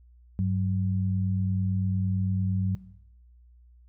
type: tone pair together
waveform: sine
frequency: 98 / 186.82 Hz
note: G2 / F#3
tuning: 0 / +17 cents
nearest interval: major seventh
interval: 1117 cents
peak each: -25 / -27 dBFS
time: 0.39-2.75 s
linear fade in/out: 0 ms
effects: noise-tail reverb RT60 0.8 s tail -19 dB re dry + added 60 Hz sine -52 dBFS peak until 3.88 s